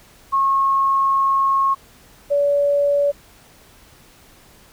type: tone pair in turn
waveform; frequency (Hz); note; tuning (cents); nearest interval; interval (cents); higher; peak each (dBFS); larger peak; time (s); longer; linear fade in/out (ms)
sine; 1088 / 571.9; C#6 / D5; -33 / -46; major seventh; 1113; first; -14; neither; 0.32-1.75 / 2.3-3.12; first; 20
effects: pink hiss -49 dBFS RMS until 4.72 s